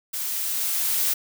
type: noise with level ramp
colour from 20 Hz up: blue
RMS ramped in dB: -29 to -22 dBFS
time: 0.13-1.14 s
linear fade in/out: 10 ms
effects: none